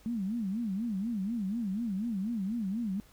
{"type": "tone with vibrato", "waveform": "sine", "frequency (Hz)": 211.9, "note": "G#3", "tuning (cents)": 35, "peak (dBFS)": -30, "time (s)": [0.06, 3], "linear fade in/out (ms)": 0, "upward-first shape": "sine", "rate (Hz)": 4.1, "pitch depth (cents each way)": 220, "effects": ["added 50 Hz sine -60 dBFS peak until 3.12 s", "pink hiss -61 dBFS RMS until 3.12 s"]}